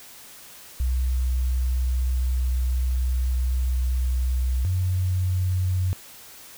sine tone pair in turn, 63.1 / 91.68 Hz, B1 / F#2, +38 / -15 cents, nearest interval tritone, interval 647 cents, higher second, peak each -20 dBFS, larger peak neither, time 0.8-4.65 / 4.65-5.93 s, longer first, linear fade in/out 0 ms, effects white hiss -45 dBFS RMS until 6.57 s

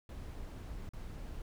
brown noise with dropouts, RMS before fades -44 dBFS, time 0.09-1.42 s, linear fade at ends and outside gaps 2 ms, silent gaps 0.891-0.934 s, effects none

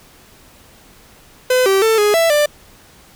45% pulse tone with pitch steps, 507 / 387.5 / 445.1 / 416.3 / 663 / 592 Hz, B4 / G4 / A4 / G#4 / E5 / D5, +45 / -20 / +20 / +4 / +10 / +14 cents, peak -11 dBFS, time 1.5-2.46 s, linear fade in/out 5 ms, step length 160 ms, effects pink hiss -46 dBFS RMS until 3.15 s

